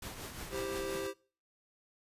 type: noise with tremolo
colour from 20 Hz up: pink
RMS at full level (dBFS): -42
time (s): 0.02-1.07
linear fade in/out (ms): 5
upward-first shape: triangle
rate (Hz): 5.7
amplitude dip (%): 55
type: chord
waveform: square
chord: C major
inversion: first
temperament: just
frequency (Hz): 327 / 392.4 / 523.3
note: E4 / G4 / C5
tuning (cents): -14 / +2 / 0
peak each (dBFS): -45 / -39 / -42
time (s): 0.5-1.14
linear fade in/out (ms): 50
effects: noise-tail reverb RT60 0.4 s tail -22 dB re dry + resampled to 32000 Hz